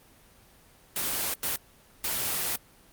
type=noise bursts at uneven times; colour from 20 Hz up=white; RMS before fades=-29 dBFS; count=3; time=0.96-1.34 / 1.43-1.56 / 2.04-2.56 s; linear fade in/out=2 ms; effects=pink hiss -57 dBFS RMS until 2.92 s + Opus 24 kbps